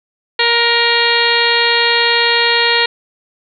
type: harmonic tone with a mistuned harmonic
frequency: 469.4 Hz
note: A#4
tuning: 12 cents sharp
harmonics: 1 / 2 / 3 / 4 / 5 / 6 / 7 / 8 / 9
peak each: -19 / -19 / -22 / -16 / -20 / -20 / -21 / -21 / -18 dBFS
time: 0.39-2.86 s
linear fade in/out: 5 ms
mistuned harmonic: 3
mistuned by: +16 cents
effects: none